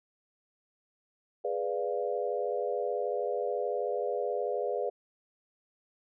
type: chord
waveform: sine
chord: G# diminished seventh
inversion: none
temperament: equal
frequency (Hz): 415.3 / 493.9 / 587.3 / 698.5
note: G#4 / B4 / D5 / F5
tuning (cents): 0 / 0 / 0 / 0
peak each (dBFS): -34 / -33 / -35 / -37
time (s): 1.44-4.9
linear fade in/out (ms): 10
effects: none